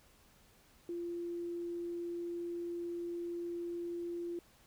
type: tone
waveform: sine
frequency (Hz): 344.7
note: F4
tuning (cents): -23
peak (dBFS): -37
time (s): 0.89-4.39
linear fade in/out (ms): 2
effects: pink hiss -65 dBFS RMS until 4.66 s